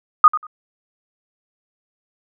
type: tone with echo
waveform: sine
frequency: 1237 Hz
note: D#6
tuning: 10 cents flat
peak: -3 dBFS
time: 0.24-0.28 s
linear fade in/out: 2 ms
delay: 94 ms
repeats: 2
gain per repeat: -15 dB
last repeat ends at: 0.468 s
effects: none